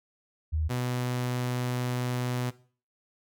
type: tone pair in turn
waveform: sine / sawtooth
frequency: 78.3 / 124.29 Hz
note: D#2 / B2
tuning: +11 / +11 cents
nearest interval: minor sixth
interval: 800 cents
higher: second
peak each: -25 / -24 dBFS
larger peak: second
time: 0.52-0.69 / 0.69-2.51 s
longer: second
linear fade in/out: 20 ms
effects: noise-tail reverb RT60 0.4 s tail -17 dB re dry